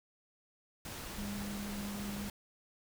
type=tone in noise; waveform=sine; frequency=203.1 Hz; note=G#3; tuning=38 cents flat; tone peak=-39 dBFS; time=1.18-2.29 s; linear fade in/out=2 ms; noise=pink; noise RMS=-44 dBFS; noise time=0.85-2.3 s; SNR=+2 dB; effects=none